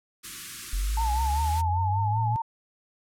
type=band-stop noise; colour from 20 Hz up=white; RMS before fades=-38 dBFS; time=0.23-1.62 s; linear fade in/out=20 ms; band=380 to 1100 Hz; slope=96 dB/octave
type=linear sweep; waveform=sine; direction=up; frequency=44.12 to 116.54 Hz; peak=-24 dBFS; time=0.73-2.36 s; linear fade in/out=0 ms
type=tone with vibrato; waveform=sine; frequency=873 Hz; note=A5; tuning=14 cents flat; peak=-26 dBFS; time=0.97-2.42 s; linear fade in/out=5 ms; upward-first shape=triangle; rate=5.1 Hz; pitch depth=99 cents each way
effects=low-pass 12000 Hz 12 dB/octave